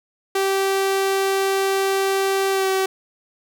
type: tone with pitch glide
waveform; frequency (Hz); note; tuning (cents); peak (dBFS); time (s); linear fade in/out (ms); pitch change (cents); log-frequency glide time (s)
sawtooth; 388.5 to 382.3; G4 to G4; -16 to -43; -14; 0.35-2.86; 5; -27; 2.51-2.68
effects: none